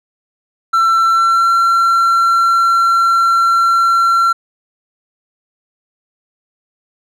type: tone with pitch glide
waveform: triangle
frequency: 1344 to 1360.4 Hz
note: E6 to F6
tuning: +33 to -46 cents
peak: -7 dBFS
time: 0.73-4.33 s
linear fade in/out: 10 ms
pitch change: +21 cents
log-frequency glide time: 1.08-1.51 s
effects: none